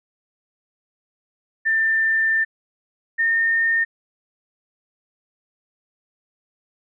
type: tone pair in turn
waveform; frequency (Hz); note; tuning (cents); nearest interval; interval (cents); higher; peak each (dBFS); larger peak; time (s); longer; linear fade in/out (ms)
sine; 1788 / 1824.5; A6 / A#6; +27 / -38; unison; 35; second; -16; neither; 1.65-2.45 / 3.18-3.85; first; 20
effects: none